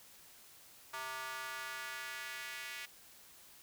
square tone with high-pass filter sweep, 130.81 Hz, C3, in tune, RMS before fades -44 dBFS, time 0.93-2.86 s, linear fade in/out 10 ms, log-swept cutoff 1100 to 2100 Hz, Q 2, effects white hiss -59 dBFS RMS until 3.62 s

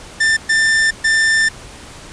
45% pulse tone bursts at uneven times, 1785 Hz, A6, 24 cents sharp, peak -11 dBFS, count 3, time 0.2-0.37 / 0.49-0.91 / 1.04-1.49 s, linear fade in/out 10 ms, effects pink hiss -36 dBFS RMS until 2.12 s + resampled to 22050 Hz

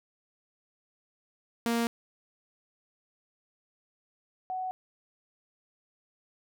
sawtooth / sine tone pair in turn, 233.1 / 744.8 Hz, A#3 / F#5, 0 / +11 cents, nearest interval octave + minor sixth, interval 2011 cents, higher second, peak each -22 / -31 dBFS, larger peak first, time 1.66-1.87 / 4.5-4.71 s, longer neither, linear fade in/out 0 ms, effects none

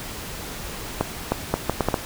accelerating click train, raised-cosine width 1 ms, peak -5 dBFS, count 7, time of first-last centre 1.01-1.942 s, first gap 310 ms, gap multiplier 0.71, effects pink hiss -34 dBFS RMS until 2.05 s

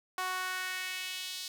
sawtooth tone with high-pass filter sweep, 370 Hz, F#4, in tune, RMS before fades -37 dBFS, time 0.18-1.48 s, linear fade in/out 2 ms, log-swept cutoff 970 to 4200 Hz, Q 1.9, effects none

